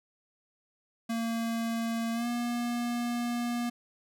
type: tone with pitch glide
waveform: square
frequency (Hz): 229.1 to 239.2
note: A#3 to A#3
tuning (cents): -30 to +45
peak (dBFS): -30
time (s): 1.09-3.7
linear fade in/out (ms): 10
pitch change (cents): +75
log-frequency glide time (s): 2.13-2.27
effects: none